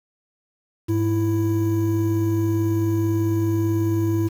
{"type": "tone pair together", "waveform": "triangle", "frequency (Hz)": [104.2, 330.8], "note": ["G#2", "E4"], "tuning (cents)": [6, 6], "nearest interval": "octave + minor sixth", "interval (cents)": 2000, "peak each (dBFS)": [-19, -19], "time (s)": [0.88, 4.29], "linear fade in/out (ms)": 20, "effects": ["7-bit"]}